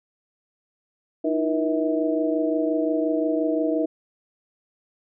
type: tone cluster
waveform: sine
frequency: 309.3 / 335 / 478.5 / 644 Hz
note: D#4 / E4 / A#4 / E5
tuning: -10 / +28 / +45 / -41 cents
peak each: -23 / -29 / -27 / -26 dBFS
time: 1.24-3.86 s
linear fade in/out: 10 ms
effects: none